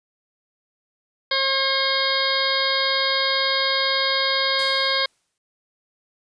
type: harmonic tone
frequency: 538 Hz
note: C5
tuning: 48 cents sharp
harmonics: 1 / 2 / 3 / 4 / 6 / 7 / 8 / 9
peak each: -27 / -27 / -27 / -27 / -27 / -27 / -27 / -27 dBFS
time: 1.31-5.06 s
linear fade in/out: 5 ms
type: noise with exponential decay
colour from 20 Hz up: white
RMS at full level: -37 dBFS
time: 4.59-5.38 s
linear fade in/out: 1 ms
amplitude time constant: 170 ms
effects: resampled to 22050 Hz